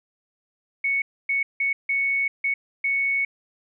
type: tone bursts at uneven times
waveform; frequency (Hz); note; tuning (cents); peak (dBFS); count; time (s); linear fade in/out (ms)
sine; 2217; C#7; 0; -20; 6; 0.84-1.02 / 1.29-1.43 / 1.6-1.73 / 1.89-2.28 / 2.44-2.54 / 2.84-3.25; 5
effects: none